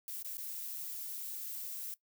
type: noise with dropouts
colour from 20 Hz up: violet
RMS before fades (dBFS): -42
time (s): 0.08-1.94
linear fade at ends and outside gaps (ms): 1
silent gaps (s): 0.225-0.246 / 0.37-0.38
effects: noise-tail reverb RT60 0.1 s tail -18 dB re dry